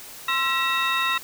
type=tone cluster; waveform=sine; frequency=1047 / 1339 / 1919 / 2661 / 3750 Hz; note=C6 / E6 / A#6 / E7 / A#7; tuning=+1 / +27 / +50 / +16 / +10 cents; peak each=-26 dBFS; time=0.28-1.18 s; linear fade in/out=5 ms; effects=tanh soft clip ceiling -14 dBFS + white hiss -41 dBFS RMS until 1.23 s